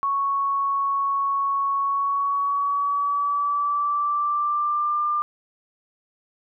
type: tone with pitch glide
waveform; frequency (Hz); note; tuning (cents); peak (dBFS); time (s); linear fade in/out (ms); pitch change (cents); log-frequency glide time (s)
sine; 1108.7 to 1195.2; C#6 to D6; 0 to +30; -20; 0.03-5.22; 0; +130; 1.79-5.03
effects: none